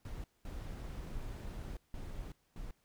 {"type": "noise bursts at uneven times", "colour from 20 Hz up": "brown", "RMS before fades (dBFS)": -43, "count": 4, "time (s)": [[0.05, 0.24], [0.45, 1.77], [1.94, 2.32], [2.56, 2.71]], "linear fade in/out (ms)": 2, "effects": ["pink hiss -75 dBFS RMS until 2.84 s"]}